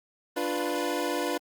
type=chord; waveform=25% pulse; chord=B diminished; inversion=first; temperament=equal; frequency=293.7 / 349.2 / 493.9 Hz; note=D4 / F4 / B4; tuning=0 / 0 / 0 cents; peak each=-28 / -28 / -28 dBFS; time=0.36-1.38 s; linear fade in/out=10 ms; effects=Opus 32 kbps